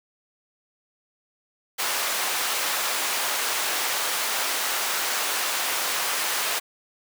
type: high-pass noise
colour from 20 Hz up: pink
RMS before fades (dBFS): -26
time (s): 1.78-6.6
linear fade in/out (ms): 20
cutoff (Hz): 820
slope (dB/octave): 12
effects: none